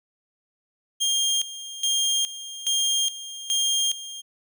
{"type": "tone with tremolo", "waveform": "25% pulse", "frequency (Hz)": 3212, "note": "G7", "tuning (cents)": 41, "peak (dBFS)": -17, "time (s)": [1, 4.22], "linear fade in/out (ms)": 20, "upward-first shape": "square", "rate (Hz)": 1.2, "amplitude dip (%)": 80, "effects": []}